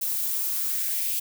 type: noise with high-pass filter sweep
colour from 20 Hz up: violet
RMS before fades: -27 dBFS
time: 0.01-1.2 s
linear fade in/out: 10 ms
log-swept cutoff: 450 to 2800 Hz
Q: 2.4
effects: none